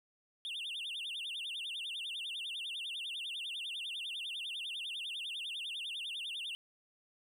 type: tone with vibrato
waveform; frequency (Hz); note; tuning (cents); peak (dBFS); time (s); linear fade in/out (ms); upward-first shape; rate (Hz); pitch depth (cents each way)
triangle; 3136; G7; 0; -37; 0.45-6.55; 0; sine; 10; 270
effects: none